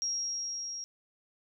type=tone with level ramp; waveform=sine; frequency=5610 Hz; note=F8; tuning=7 cents sharp; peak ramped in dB=-29 to -37 dBFS; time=0.02-0.84 s; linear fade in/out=0 ms; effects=none